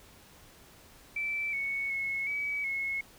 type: tone with pitch steps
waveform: sine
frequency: 2327 / 2216 / 2185 / 2279 / 2180 Hz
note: D7 / C#7 / C#7 / C#7 / C#7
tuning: -17 / -1 / -26 / +47 / -29 cents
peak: -30 dBFS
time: 1.16-3.01 s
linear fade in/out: 5 ms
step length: 370 ms
effects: pink hiss -56 dBFS RMS until 3.18 s